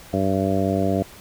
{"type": "harmonic tone", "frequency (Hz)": 96.6, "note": "G2", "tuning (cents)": -25, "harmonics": [1, 2, 3, 4, 5, 6, 7], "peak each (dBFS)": [-26, -24, -25, -28, -29, -28, -26], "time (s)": [0.13, 1.03], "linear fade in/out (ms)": 5, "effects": ["pink hiss -44 dBFS RMS until 1.2 s"]}